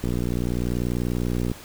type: click train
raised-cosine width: 3 ms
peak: -13 dBFS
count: 90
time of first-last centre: 0.04-1.516 s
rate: 60.3 Hz
effects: pink hiss -43 dBFS RMS until 1.64 s